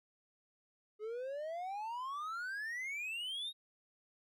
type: exponential sweep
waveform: triangle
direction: up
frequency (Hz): 415.9 to 3798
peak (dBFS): -37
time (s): 0.99-3.53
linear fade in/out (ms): 50
effects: none